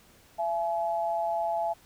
sine tone pair together, 673.7 / 850 Hz, E5 / G#5, +38 / +40 cents, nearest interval major third, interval 402 cents, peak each -28 / -30 dBFS, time 0.38-1.74 s, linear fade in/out 20 ms, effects pink hiss -58 dBFS RMS until 1.85 s

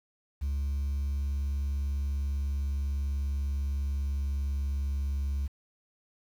sine tone with pitch glide, 70 to 69.4 Hz, C#2 to C#2, +18 to +3 cents, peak -25 dBFS, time 0.41-5.48 s, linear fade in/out 20 ms, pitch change -15 cents, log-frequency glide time 1.15-5.24 s, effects tanh soft clip ceiling -27 dBFS + 9-bit

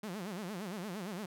sawtooth tone with vibrato, 193.7 Hz, G3, 20 cents flat, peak -35 dBFS, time 0.03-1.26 s, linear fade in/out 5 ms, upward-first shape sine, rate 8.7 Hz, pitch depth 220 cents each way, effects none

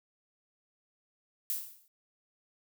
violet noise with exponential decay, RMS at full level -30 dBFS, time 1.5-1.88 s, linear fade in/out 1 ms, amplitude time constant 82 ms, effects none

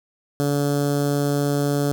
15% pulse tone with notch filter, 143.4 Hz, D3, 41 cents flat, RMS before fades -21 dBFS, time 0.4-1.92 s, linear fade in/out 0 ms, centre 2300 Hz, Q 0.61, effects none

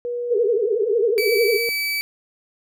sine tone with pitch glide, 482.8 to 468.5 Hz, B4 to A#4, -39 to +9 cents, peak -23 dBFS, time 0.05-1.69 s, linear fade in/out 0 ms, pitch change -52 cents, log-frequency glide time 0.35-0.82 s
sine tone with vibrato, 436.9 Hz, A4, 12 cents flat, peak -17 dBFS, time 0.3-1.59 s, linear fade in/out 20 ms, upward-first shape triangle, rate 11 Hz, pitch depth 220 cents each way
30% pulse tone, 2300 Hz, D7, 37 cents flat, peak -19 dBFS, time 1.18-2.01 s, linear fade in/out 0 ms
effects none

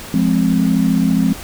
sine chord, F minor, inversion none, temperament just, 174.61 / 209.5 / 261.9 Hz, F3 / Ab3 / C4, 0 / +15 / +2 cents, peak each -16 dBFS, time 0.14-1.33 s, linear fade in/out 2 ms, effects pink hiss -32 dBFS RMS until 1.43 s

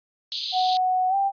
white band-pass noise, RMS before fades -30 dBFS, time 0.32-0.77 s, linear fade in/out 0 ms, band 3400 to 4500 Hz, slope 48 dB/octave
sine tone with pitch glide, 740 to 788.5 Hz, F#5 to G5, 0 to +10 cents, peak -19 dBFS, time 0.52-1.32 s, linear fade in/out 50 ms, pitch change +110 cents, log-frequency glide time 1.09-1.15 s
effects resampled to 11025 Hz

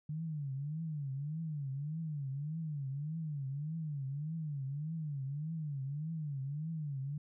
sine tone with vibrato, 148 Hz, D3, 14 cents sharp, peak -36 dBFS, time 0.09-7.18 s, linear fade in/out 5 ms, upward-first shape triangle, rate 1.7 Hz, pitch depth 200 cents each way, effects none

